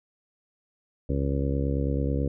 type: harmonic tone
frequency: 69.2 Hz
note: C#2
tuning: 2 cents flat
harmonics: 1 / 2 / 3 / 4 / 5 / 6 / 7 / 8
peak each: -27 / -29 / -36 / -31 / -38 / -38 / -34 / -39 dBFS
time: 1.09-2.28 s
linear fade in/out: 5 ms
effects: none